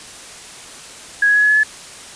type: tone with pitch steps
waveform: sine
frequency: 1658 / 1670.5 / 1683.1 / 1695.8 / 1708.6 / 1721.4 Hz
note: G#6 / G#6 / G#6 / G#6 / G#6 / A6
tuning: -3 / +10 / +23 / +36 / +49 / -38 cents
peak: -10 dBFS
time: 1.22-1.634 s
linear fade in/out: 5 ms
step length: 69 ms
effects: white hiss -36 dBFS RMS until 2.15 s + resampled to 22050 Hz